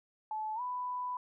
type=tone with pitch glide; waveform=sine; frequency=865 to 993.6 Hz; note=A5 to B5; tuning=-30 to +10 cents; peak=-34 dBFS; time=0.31-1.17 s; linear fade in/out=2 ms; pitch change=+240 cents; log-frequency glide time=0.55-0.61 s; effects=none